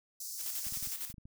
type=high-pass noise; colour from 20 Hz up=pink; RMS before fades=-42 dBFS; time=0.2-0.94 s; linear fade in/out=5 ms; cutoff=4900 Hz; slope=48 dB/octave
type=noise with tremolo; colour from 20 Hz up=blue; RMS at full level=-38 dBFS; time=0.37-1.13 s; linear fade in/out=50 ms; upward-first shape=square; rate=11 Hz; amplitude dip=55%
type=clicks; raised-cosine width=5 ms; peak=-38 dBFS; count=9; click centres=0.668 / 0.724 / 0.773 / 0.827 / 0.873 / 1.101 / 1.142 / 1.182 / 1.255 s
effects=none